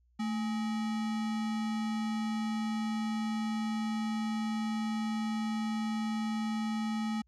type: tone with sample-and-hold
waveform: sine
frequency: 220 Hz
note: A3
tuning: in tune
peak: -30 dBFS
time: 0.19-7.22 s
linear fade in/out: 10 ms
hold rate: 1050 Hz
effects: added 60 Hz sine -65 dBFS peak until 7.27 s + low-pass 6000 Hz 12 dB/octave